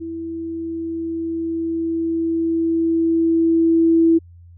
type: tone with level ramp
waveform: sine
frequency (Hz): 329.6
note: E4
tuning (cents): 0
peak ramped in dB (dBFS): -26 to -10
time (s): 0-4.19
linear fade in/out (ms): 20
effects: added 86 Hz sine -41 dBFS peak until 4.57 s